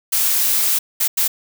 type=noise bursts at uneven times; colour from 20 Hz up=blue; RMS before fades=-17 dBFS; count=3; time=0.12-0.79 / 1-1.08 / 1.17-1.28 s; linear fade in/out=10 ms; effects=none